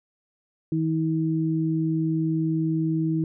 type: tone pair together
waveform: sine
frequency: 160 / 320 Hz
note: D#3 / D#4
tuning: +49 / +49 cents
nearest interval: octave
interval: 1200 cents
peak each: -24 dBFS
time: 0.72-3.24 s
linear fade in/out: 2 ms
effects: none